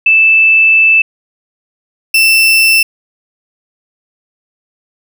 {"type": "tone pair in turn", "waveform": ["sine", "35% pulse"], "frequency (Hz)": [2637, 2668], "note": ["E7", "E7"], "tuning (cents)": [0, 20], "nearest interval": "unison", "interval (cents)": 20, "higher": "second", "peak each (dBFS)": -4, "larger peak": "neither", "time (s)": [[0.06, 1.02], [2.14, 2.83]], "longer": "first", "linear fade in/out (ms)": 5, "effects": []}